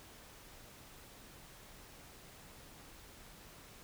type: silence
effects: pink hiss -56 dBFS RMS until 3.83 s